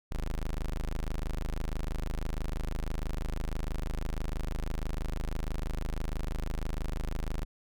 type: tone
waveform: 30% pulse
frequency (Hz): 26.13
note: G#0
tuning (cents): +12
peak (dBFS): -28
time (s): 0.11-7.45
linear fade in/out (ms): 10
effects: none